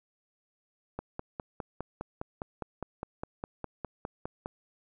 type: click train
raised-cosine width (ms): 1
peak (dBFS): -21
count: 18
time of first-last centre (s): 0.99-4.459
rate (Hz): 4.9
effects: none